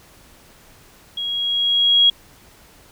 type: tone with level ramp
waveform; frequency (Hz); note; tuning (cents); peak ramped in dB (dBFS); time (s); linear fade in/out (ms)
sine; 3300; G#7; -12; -23 to -9; 1.17-2.1; 5
effects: pink hiss -49 dBFS RMS until 2.91 s